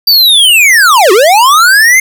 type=linear two-way sweep; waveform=square; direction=down then up; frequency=4700 to 349.2 to 2130 Hz; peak=-3 dBFS; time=0.07-2 s; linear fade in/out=5 ms; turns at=1.12 s; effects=none